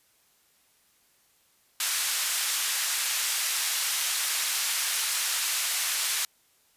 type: band-pass noise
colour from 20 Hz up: white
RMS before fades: -28 dBFS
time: 1.8-6.25 s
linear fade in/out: 2 ms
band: 1300 to 11000 Hz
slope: 12 dB/octave
effects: white hiss -65 dBFS RMS until 6.76 s + resampled to 32000 Hz